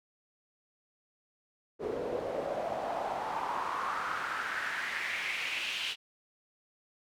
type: noise with band-pass filter sweep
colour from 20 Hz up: pink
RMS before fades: -35 dBFS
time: 1.79-5.96 s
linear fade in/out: 50 ms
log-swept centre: 420 to 3100 Hz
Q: 3.8
effects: none